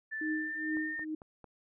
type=tone with pitch glide; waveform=sine; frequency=1760 to 1822.1 Hz; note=A6 to A#6; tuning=0 to -40 cents; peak=-35 dBFS; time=0.11-1.05 s; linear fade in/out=20 ms; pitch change=+60 cents; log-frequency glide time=0.22-0.89 s
type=tone with tremolo; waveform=sine; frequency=311.1 Hz; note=D#4; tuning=in tune; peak=-30 dBFS; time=0.21-1.15 s; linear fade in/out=5 ms; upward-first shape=triangle; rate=2.3 Hz; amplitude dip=100%
type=click train; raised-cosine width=1 ms; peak=-36 dBFS; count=4; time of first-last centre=0.77-1.443 s; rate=4.46 Hz
effects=none